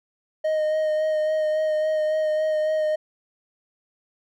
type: tone with vibrato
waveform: triangle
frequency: 620 Hz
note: D#5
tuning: 6 cents flat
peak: -18 dBFS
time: 0.44-2.96 s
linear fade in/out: 10 ms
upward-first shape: sine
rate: 3.6 Hz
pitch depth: 17 cents each way
effects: none